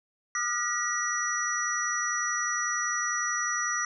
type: tone cluster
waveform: sine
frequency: 1208 / 1299 / 1424 / 1919 / 5860 Hz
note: D6 / E6 / F6 / A#6 / F#8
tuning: +48 / -26 / +33 / +50 / -18 cents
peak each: -33 / -39 / -36 / -31 / -31 dBFS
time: 0.35-3.85 s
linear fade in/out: 2 ms
effects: none